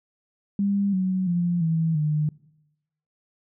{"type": "tone with pitch steps", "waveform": "sine", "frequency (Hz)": [200, 186.61, 174.11, 162.45, 151.57], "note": ["G3", "F#3", "F3", "E3", "D#3"], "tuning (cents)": [35, 15, -5, -25, -45], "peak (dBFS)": -20, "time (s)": [0.59, 2.29], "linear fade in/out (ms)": 2, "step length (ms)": 340, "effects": ["noise-tail reverb RT60 0.9 s tail -22 dB re dry"]}